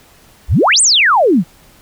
sine exponential two-way sweep, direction up then down, 46.96 to 9200 to 149.6 Hz, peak -7 dBFS, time 0.48-1.44 s, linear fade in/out 50 ms, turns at 0.81 s, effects pink hiss -46 dBFS RMS until 1.81 s

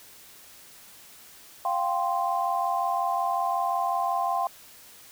sine chord, F suspended second, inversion none, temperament equal, 698.5 / 784 / 1046.5 Hz, F5 / G5 / C6, 0 / 0 / 0 cents, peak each -28 dBFS, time 1.65-4.47 s, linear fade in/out 2 ms, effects white hiss -50 dBFS RMS until 5.11 s

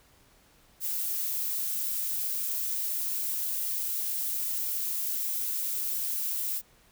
violet noise, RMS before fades -31 dBFS, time 0.8-6.62 s, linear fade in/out 50 ms, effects pink hiss -61 dBFS RMS until 6.91 s

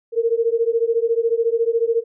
sine beating tone pair, 454.4 / 468.4 Hz, A#4 / A#4, -44 / +8 cents, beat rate 14 Hz, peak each -19 dBFS, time 0.12-2.04 s, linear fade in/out 50 ms, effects none

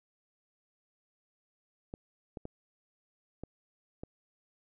clicks, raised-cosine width 2 ms, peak -27 dBFS, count 5, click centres 1.939 / 2.372 / 2.454 / 3.436 / 4.035 s, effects none

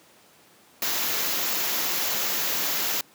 white band-stop noise, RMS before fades -26 dBFS, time 0.82-3.01 s, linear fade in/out 2 ms, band 7500 to 11000 Hz, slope 96 dB/octave, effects pink hiss -55 dBFS RMS until 3.14 s + high-pass 200 Hz 12 dB/octave

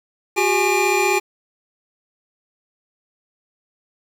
square tone cluster, 363.9 / 399.5 / 836 / 2394 Hz, F#4 / G4 / G#5 / D7, -29 / +33 / +11 / +33 cents, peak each -22 dBFS, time 0.36-1.2 s, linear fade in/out 20 ms, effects low-pass 11000 Hz 12 dB/octave + 7-bit

